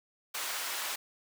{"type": "high-pass noise", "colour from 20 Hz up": "pink", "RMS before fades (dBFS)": -36, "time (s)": [0.34, 0.96], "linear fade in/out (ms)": 10, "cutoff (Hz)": 1000, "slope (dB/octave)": 12, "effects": []}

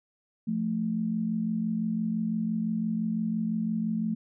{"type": "tone pair together", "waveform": "sine", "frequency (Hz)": [174.61, 220.5], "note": ["F3", "A3"], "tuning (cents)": [0, 4], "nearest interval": "major third", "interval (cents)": 404, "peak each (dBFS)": [-32, -27], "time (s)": [0.47, 4.15], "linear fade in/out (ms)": 10, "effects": []}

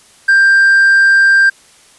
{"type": "tone with hard clipping", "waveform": "sine", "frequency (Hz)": 1585, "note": "G6", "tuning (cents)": 19, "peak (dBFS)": -6, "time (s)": [0.28, 1.5], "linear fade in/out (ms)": 10, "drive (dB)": 2, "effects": ["white hiss -45 dBFS RMS until 1.98 s", "resampled to 24000 Hz"]}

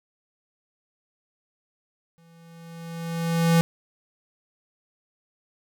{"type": "tone with exponential growth", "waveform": "square", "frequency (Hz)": 166.7, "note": "E3", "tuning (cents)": 20, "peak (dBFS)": -15, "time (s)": [2.18, 3.61], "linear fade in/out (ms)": 0, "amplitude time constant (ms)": 310, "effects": []}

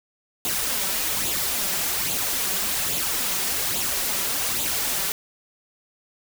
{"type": "noise with flanger", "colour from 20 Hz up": "white", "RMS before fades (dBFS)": -25, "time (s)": [0.45, 5.12], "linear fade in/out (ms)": 0, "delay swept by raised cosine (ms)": [0.27, 5.27], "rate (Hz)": 1.2, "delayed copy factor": 0.55, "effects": []}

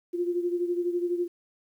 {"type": "beating tone pair", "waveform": "sine", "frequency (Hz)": [349, 361], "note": ["F4", "F#4"], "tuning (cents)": [-1, -43], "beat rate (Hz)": 12, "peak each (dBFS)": [-26, -32], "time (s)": [0.13, 1.28], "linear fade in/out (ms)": 20, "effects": ["10-bit"]}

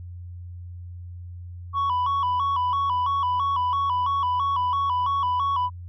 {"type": "tone with vibrato", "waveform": "sine", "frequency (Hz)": 1051, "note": "C6", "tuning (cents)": 7, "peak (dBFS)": -18, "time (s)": [1.73, 5.7], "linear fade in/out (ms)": 50, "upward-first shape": "square", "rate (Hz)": 3, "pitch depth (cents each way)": 100, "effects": ["tanh soft clip ceiling -20 dBFS", "added 88 Hz sine -35 dBFS peak until 5.88 s"]}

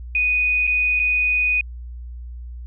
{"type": "tone with dropouts", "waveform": "sine", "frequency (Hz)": 2484, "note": "D#7", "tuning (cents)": -3, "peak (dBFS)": -16, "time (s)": [0.15, 1.61], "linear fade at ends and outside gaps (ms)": 2, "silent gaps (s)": [[0.669, 0.675], [0.994, 0.998]], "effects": ["added 60 Hz sine -31 dBFS peak until 2.66 s"]}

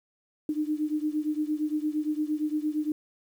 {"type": "beating tone pair", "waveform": "sine", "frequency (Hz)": [301, 309.7], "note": ["D4", "D#4"], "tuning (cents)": [43, -8], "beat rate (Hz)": 8.7, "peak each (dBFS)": [-28, -30], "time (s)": [0.49, 2.92], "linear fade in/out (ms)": 2, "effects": ["9-bit"]}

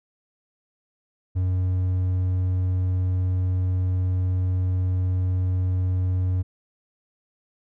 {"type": "tone", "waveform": "triangle", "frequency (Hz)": 91.9, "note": "F#2", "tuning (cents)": -11, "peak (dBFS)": -18, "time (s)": [1.35, 6.43], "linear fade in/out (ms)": 20, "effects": []}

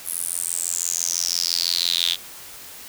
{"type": "tone with high-pass filter sweep", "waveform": "square", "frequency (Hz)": 43, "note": "F1", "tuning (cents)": -26, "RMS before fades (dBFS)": -24, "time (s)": [0.04, 2.17], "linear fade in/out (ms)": 50, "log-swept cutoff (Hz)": [11000, 3400], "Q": 7.3, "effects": ["white hiss -40 dBFS RMS until 2.88 s"]}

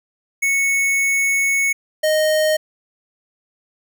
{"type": "tone pair in turn", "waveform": "square", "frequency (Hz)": [2209, 619.9], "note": ["C#7", "D#5"], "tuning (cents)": [-7, -7], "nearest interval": "octave + minor seventh", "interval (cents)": 2200, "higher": "first", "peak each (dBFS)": [-16, -15], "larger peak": "second", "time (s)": [[0.42, 1.73], [2.03, 2.57]], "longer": "first", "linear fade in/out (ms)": 10, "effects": []}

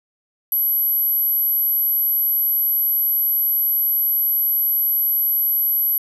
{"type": "tone", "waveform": "sine", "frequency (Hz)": 11770, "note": "F#9", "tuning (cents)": -10, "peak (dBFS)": -15, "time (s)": [0.52, 5.98], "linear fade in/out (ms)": 2, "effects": ["tanh soft clip ceiling -11 dBFS"]}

